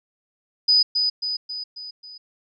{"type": "tone with echo", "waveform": "sine", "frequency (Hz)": 4978, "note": "D#8", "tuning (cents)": 0, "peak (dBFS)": -13, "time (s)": [0.68, 0.83], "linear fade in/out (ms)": 10, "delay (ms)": 270, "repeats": 5, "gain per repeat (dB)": -5, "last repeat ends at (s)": 2.18, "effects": []}